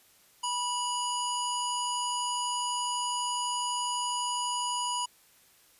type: harmonic tone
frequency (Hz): 976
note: B5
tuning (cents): -21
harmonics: 1 / 3 / 5 / 7 / 9 / 10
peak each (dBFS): -31 / -35 / -41 / -37 / -46 / -42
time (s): 0.43-5.06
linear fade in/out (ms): 10
effects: white hiss -61 dBFS RMS until 5.79 s + resampled to 32000 Hz